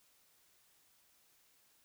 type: silence
effects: white hiss -70 dBFS RMS until 1.84 s